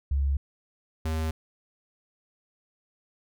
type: tone pair in turn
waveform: sine / square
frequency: 69.3 / 79.55 Hz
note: C#2 / D#2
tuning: 0 / +39 cents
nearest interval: major second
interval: 239 cents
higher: second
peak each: -22 / -27 dBFS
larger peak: first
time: 0.11-0.37 / 1.05-1.31 s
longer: neither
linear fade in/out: 5 ms
effects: none